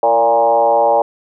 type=tone with frequency modulation; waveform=sine; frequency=698.5 Hz; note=F5; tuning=in tune; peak=-9 dBFS; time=0.03-1.02 s; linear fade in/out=2 ms; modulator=119 Hz; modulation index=1.8; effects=none